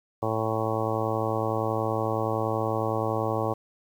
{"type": "harmonic tone", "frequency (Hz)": 110.7, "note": "A2", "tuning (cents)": 11, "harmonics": [1, 2, 3, 4, 5, 6, 7, 8, 9, 10], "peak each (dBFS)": [-31, -37, -33, -32, -31, -36, -33, -37, -37, -35], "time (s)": [0.22, 3.54], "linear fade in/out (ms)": 10, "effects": ["9-bit"]}